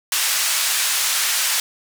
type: band-pass noise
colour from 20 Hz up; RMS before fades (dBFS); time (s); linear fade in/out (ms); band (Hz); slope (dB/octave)
white; -20; 0.12-1.6; 2; 1200 to 10000; 12
effects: none